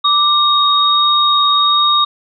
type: tone pair together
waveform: sine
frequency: 1174.7 / 3738 Hz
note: D6 / A#7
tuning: 0 / +4 cents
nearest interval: octave + minor sixth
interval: 2004 cents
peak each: -12 dBFS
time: 0.04-2.05 s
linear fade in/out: 10 ms
effects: none